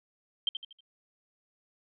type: tone with echo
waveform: sine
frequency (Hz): 3148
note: G7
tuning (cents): +7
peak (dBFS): -24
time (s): 0.47-0.49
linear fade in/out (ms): 2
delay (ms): 79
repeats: 4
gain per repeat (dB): -8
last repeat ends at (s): 0.806
effects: none